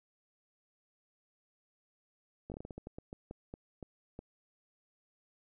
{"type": "slowing click train", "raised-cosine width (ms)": 2, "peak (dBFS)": -30, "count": 15, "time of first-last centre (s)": [2.5, 4.191], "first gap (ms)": 18, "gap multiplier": 1.26, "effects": []}